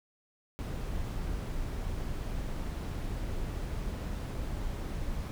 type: noise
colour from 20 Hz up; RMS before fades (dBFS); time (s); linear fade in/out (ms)
brown; -35; 0.59-5.31; 0
effects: none